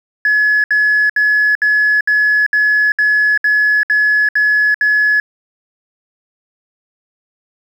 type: tone bursts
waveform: sine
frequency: 1700 Hz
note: G#6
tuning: 40 cents sharp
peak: -8 dBFS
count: 11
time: 0.25-5.2 s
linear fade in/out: 2 ms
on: 390 ms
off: 66 ms
effects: tanh soft clip ceiling -6 dBFS + 7-bit